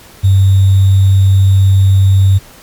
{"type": "tone with sample-and-hold", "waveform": "sine", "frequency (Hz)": 96.5, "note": "G2", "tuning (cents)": -27, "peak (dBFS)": -4, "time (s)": [0.23, 2.39], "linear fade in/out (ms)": 20, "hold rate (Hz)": 3675, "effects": ["pink hiss -38 dBFS RMS until 2.62 s", "MP3 96 kbps"]}